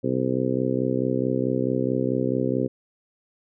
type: harmonic tone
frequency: 64.6 Hz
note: C2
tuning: 21 cents flat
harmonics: 2 / 3 / 4 / 5 / 6 / 7 / 8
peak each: -29 / -31 / -26 / -30 / -28 / -30 / -30 dBFS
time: 0.03-2.68 s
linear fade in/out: 20 ms
effects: none